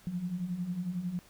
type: beating tone pair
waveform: sine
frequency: 170 / 181 Hz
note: F3 / F#3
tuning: -46 / -38 cents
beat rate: 11 Hz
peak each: -39 / -33 dBFS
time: 0.07-1.19 s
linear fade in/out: 0 ms
effects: pink hiss -59 dBFS RMS until 1.29 s